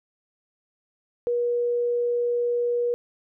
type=tone; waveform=sine; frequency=480.5 Hz; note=B4; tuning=48 cents flat; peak=-21 dBFS; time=1.27-2.94 s; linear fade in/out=0 ms; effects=none